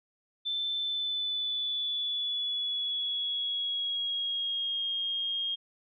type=tone with pitch glide; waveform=sine; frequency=3535 to 3242 Hz; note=A7 to G#7; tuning=+7 to -42 cents; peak=-29 dBFS; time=0.45-5.56 s; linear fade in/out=20 ms; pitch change=-149 cents; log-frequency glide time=0.77-4.85 s; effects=none